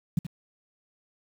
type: tone with echo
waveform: sine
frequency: 164.81 Hz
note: E3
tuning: in tune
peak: -19 dBFS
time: 0.17-0.19 s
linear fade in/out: 5 ms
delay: 77 ms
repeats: 1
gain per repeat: -11 dB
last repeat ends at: 0.267 s
effects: 8-bit